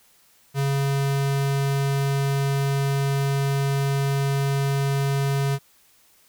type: tone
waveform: square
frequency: 138.59 Hz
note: C#3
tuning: in tune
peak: -21 dBFS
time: 0.54-5.59 s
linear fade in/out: 50 ms
effects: white hiss -58 dBFS RMS until 6.28 s